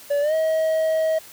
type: tone with pitch glide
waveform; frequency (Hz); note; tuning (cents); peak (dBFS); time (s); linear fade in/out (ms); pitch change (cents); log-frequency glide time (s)
triangle; 574 to 636.9; D5 to D#5; -40 to +40; -16; 0.1-1.19; 10; +180; 0.21-0.34
effects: white hiss -44 dBFS RMS until 1.32 s